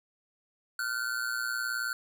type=ring-modulated tone; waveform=square; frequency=1463 Hz; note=F#6; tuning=20 cents flat; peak=-28 dBFS; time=0.79-1.93 s; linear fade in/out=2 ms; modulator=59.5 Hz; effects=none